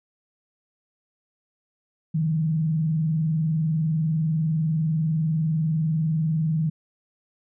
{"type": "tone with vibrato", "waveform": "sine", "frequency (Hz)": 158.2, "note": "D#3", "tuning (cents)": 29, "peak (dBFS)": -20, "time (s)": [2.14, 6.7], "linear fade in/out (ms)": 10, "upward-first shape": "square", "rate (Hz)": 20, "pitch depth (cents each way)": 91, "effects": []}